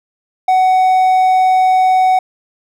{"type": "tone", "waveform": "triangle", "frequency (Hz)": 747, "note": "F#5", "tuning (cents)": 16, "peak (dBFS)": -6, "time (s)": [0.48, 2.19], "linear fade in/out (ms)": 5, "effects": []}